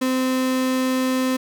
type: tone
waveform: 35% pulse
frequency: 258.4 Hz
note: C4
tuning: 21 cents flat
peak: -17 dBFS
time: 0.01-1.37 s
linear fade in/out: 10 ms
effects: none

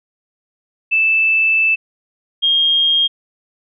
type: tone pair in turn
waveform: sine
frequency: 2637 / 3232 Hz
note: E7 / G#7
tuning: 0 / -48 cents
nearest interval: major third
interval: 352 cents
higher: second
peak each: -11 dBFS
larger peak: neither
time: 0.91-1.76 / 2.42-3.08 s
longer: first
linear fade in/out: 20 ms
effects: none

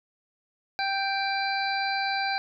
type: harmonic tone with a mistuned harmonic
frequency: 784 Hz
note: G5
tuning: in tune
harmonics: 1 / 2 / 3 / 5 / 6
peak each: -28 / -31 / -33 / -35 / -36 dBFS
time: 0.79-2.38 s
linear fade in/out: 0 ms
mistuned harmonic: 5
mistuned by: +56 cents
effects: none

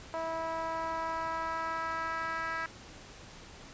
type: tone with band-pass filter sweep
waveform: 10% pulse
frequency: 326.1 Hz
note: E4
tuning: 19 cents flat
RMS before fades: -35 dBFS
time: 0.14-2.66 s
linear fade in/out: 0 ms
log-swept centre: 740 to 1600 Hz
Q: 2
effects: pink hiss -50 dBFS RMS until 3.73 s + resampled to 16000 Hz

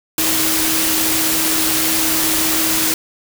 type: tone in noise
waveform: sine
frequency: 318.8 Hz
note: D#4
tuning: 42 cents sharp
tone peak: -23 dBFS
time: 0.18-2.94 s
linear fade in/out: 2 ms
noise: white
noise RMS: -17 dBFS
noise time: 0.18-2.94 s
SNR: -9 dB
effects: none

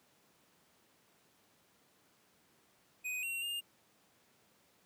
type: tone with pitch steps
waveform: square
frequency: 2499 / 2740 / 2814 Hz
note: D#7 / F7 / F7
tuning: +7 / -34 / +12 cents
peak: -37 dBFS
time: 3.04-3.61 s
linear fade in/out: 20 ms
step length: 190 ms
effects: pink hiss -69 dBFS RMS until 4.85 s + high-pass 150 Hz 12 dB/octave

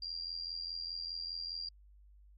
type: tone with amplitude modulation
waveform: sine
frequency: 4766 Hz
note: D8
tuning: 25 cents sharp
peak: -35 dBFS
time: 0.02-1.69 s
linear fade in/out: 5 ms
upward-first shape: sine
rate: 84.9 Hz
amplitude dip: 75%
effects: added 50 Hz sine -57 dBFS peak until 2.37 s + AAC 48 kbps

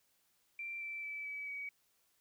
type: tone with pitch steps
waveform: sine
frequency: 2356 / 2333 / 2310 / 2288 / 2265 Hz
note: D7 / D7 / D7 / D7 / C#7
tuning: +5 / -12 / -29 / -46 / +37 cents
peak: -40 dBFS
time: 0.59-1.69 s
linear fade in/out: 2 ms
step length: 220 ms
effects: white hiss -75 dBFS RMS until 2.2 s

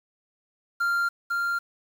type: tone with echo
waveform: triangle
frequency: 1391 Hz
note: F6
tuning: 7 cents flat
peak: -20 dBFS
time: 0.8-1.09 s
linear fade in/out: 10 ms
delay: 500 ms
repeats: 1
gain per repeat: -2 dB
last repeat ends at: 1.59 s
effects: 8-bit

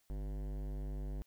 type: tone with hard clipping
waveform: sine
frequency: 49.9 Hz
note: G1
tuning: 32 cents sharp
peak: -40 dBFS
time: 0.1-1.22 s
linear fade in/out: 0 ms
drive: 18 dB
effects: white hiss -74 dBFS RMS until 1.26 s

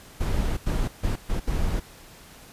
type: noise bursts at uneven times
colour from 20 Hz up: brown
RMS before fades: -24 dBFS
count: 5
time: 0.2-0.57 / 0.66-0.88 / 1.03-1.16 / 1.29-1.4 / 1.47-1.8 s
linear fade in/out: 10 ms
effects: pink hiss -48 dBFS RMS until 2.52 s + resampled to 32000 Hz

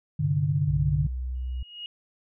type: chord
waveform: sine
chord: G suspended fourth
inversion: none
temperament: equal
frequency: 98 / 130.81 / 146.83 Hz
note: G2 / C3 / D3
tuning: 0 / 0 / 0 cents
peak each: -29 / -29 / -23 dBFS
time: 0.19-1.07 s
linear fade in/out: 10 ms
type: tone with pitch glide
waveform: sine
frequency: 64 to 63.12 Hz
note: C2 to B1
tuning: -38 to +38 cents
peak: -28 dBFS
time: 0.68-1.63 s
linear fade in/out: 5 ms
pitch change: -24 cents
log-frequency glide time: 0.8-0.92 s
type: tone with exponential growth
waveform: sine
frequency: 2877 Hz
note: F#7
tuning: 49 cents flat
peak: -32 dBFS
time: 1.35-1.86 s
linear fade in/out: 1 ms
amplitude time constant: 110 ms
effects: none

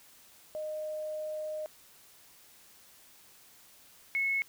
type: tone pair in turn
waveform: sine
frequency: 616 / 2191 Hz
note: D#5 / C#7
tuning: -17 / -21 cents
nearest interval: octave + minor seventh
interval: 2196 cents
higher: second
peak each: -34 / -27 dBFS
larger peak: second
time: 0.55-1.66 / 4.15-4.42 s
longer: first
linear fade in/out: 0 ms
effects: white hiss -58 dBFS RMS until 4.48 s

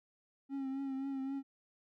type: tone with vibrato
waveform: triangle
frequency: 270.4 Hz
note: C#4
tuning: 43 cents flat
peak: -34 dBFS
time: 0.49-1.43 s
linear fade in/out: 50 ms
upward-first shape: triangle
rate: 3.8 Hz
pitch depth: 43 cents each way
effects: none

